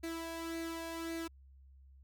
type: tone with flanger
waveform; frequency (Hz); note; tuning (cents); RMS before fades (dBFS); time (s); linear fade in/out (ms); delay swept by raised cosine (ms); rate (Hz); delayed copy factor
sawtooth; 330.2; E4; +3; -41; 0.03-1.28; 10; 0.46 to 1.22; 1.8; +0.55
effects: added 67 Hz sine -56 dBFS peak until 2.03 s